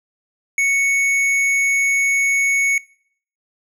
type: tone with hard clipping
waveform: sine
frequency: 2217 Hz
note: C#7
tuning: in tune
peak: -16 dBFS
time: 0.58-2.78 s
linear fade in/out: 2 ms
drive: 9 dB
effects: noise-tail reverb RT60 0.6 s tail -23 dB re dry